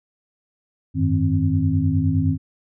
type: tone cluster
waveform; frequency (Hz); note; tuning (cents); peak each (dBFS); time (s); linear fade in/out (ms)
sine; 90.8 / 100.5 / 155.9 / 264.1; F#2 / G2 / D#3 / C4; -32 / +44 / +4 / +16; -22; 0.94-2.38; 50
effects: none